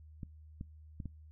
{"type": "clicks", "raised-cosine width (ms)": 5, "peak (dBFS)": -29, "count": 4, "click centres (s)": [0.232, 0.611, 1.002, 1.057], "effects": ["noise-tail reverb RT60 0.2 s tail -23 dB re dry", "added 77 Hz sine -52 dBFS peak until 1.31 s"]}